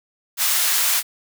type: high-pass noise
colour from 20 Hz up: white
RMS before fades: -19 dBFS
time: 0.37-1.03 s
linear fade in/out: 50 ms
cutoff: 1000 Hz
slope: 12 dB/octave
effects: none